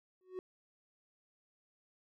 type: tone with exponential growth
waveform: triangle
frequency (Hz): 370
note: F#4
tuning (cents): 0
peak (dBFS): -34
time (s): 0.21-0.39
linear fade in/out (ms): 1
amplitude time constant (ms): 39
effects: none